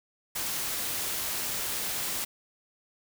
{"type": "noise", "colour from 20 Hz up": "white", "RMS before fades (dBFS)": -32, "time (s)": [0.35, 2.25], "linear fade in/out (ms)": 10, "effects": []}